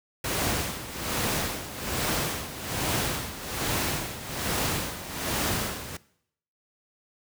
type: noise with tremolo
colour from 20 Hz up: pink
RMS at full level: -26 dBFS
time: 0.24-5.97 s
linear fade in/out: 5 ms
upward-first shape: sine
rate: 1.2 Hz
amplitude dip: 75%
effects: noise-tail reverb RT60 0.7 s tail -20 dB re dry + high-pass 60 Hz 12 dB/octave